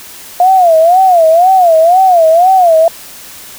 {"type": "tone with vibrato", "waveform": "sine", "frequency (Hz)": 698.5, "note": "F5", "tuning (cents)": 0, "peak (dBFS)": -3, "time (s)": [0.4, 2.88], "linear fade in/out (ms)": 2, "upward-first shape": "sine", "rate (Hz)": 2, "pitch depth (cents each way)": 160, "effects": ["white hiss -31 dBFS RMS until 3.58 s"]}